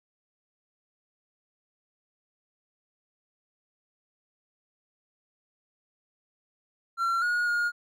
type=tone with pitch steps; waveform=triangle; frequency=1363 / 1443 / 1427 Hz; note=F6 / F#6 / F6; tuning=-43 / -44 / +37 cents; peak=-22 dBFS; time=6.97-7.72 s; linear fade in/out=50 ms; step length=250 ms; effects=none